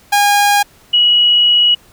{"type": "tone pair in turn", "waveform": ["sawtooth", "sine"], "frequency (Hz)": [816, 2916], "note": ["G#5", "F#7"], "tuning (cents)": [-31, -26], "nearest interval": "octave + minor seventh", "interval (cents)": 2205, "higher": "second", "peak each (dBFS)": [-5, -7], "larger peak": "first", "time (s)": [[0.12, 0.63], [0.93, 1.75]], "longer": "second", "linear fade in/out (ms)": 10, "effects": ["pink hiss -47 dBFS RMS until 1.92 s"]}